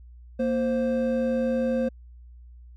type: tone pair together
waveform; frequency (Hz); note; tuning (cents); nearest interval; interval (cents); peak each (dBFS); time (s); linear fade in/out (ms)
triangle; 233.1 / 523.3; A#3 / C5; 0 / 0; octave + major second; 1400; -23; 0.39-1.89; 10
effects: added 60 Hz sine -44 dBFS peak until 2.76 s